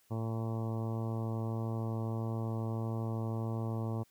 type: harmonic tone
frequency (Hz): 112.7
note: A2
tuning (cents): +42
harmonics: 1 / 2 / 3 / 4 / 5 / 6 / 7 / 8 / 9 / 10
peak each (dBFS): -34 / -40 / -44 / -46 / -48 / -50 / -51 / -52 / -53 / -54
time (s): 0.1-4.04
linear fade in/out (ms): 20
effects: white hiss -69 dBFS RMS until 4.1 s